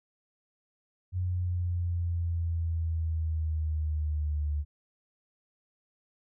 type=exponential sweep; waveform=sine; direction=down; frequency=91.1 to 73.42 Hz; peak=-27 dBFS; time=1.12-4.65 s; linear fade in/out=50 ms; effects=none